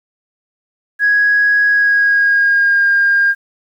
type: tone with pitch glide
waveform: sine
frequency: 1661.2 to 1610.2 Hz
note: G#6 to G6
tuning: 0 to +46 cents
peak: -8 dBFS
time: 0.99-3.35 s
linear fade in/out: 50 ms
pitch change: -54 cents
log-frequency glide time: 1.65-2.89 s
effects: tanh soft clip ceiling -4 dBFS + 8-bit